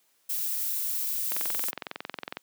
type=noise; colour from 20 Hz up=violet; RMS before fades=-30 dBFS; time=0.29-1.71 s; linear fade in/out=10 ms
type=click train; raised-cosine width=0.3 ms; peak=-17 dBFS; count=24; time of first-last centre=1.32-2.37 s; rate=21.9 Hz
effects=white hiss -68 dBFS RMS until 2.42 s + high-pass 200 Hz 12 dB/octave